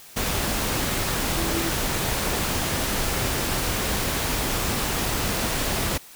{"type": "tone in noise", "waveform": "sine", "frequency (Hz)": 333.2, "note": "E4", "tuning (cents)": 19, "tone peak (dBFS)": -28, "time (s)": [1.37, 1.7], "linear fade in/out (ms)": 10, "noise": "pink", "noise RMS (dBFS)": -25, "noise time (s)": [0.16, 5.98], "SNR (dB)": -6, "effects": ["white hiss -46 dBFS RMS until 6.15 s"]}